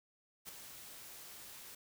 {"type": "noise with ADSR envelope", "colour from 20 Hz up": "white", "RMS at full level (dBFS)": -45, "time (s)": [0.45, 1.75], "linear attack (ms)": 36, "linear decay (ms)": 7, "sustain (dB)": -7, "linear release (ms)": 5, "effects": []}